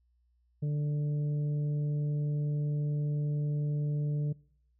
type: harmonic tone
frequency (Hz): 147.4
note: D3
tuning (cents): +7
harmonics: 1 / 2 / 3 / 4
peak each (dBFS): -28 / -46 / -45 / -52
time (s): 0.62-4.33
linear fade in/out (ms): 10
effects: noise-tail reverb RT60 0.6 s tail -24 dB re dry + added 60 Hz sine -67 dBFS peak until 4.79 s